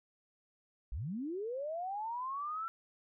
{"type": "linear sweep", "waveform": "sine", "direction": "up", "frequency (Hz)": [43.87, 1353], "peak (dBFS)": -36, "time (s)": [0.92, 2.68], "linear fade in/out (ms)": 0, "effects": []}